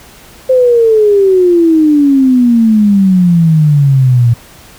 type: exponential sweep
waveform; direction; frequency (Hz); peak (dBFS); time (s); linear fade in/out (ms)
sine; down; 523.3 to 115.8; -4; 0.49-4.34; 10
effects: pink hiss -37 dBFS RMS until 4.78 s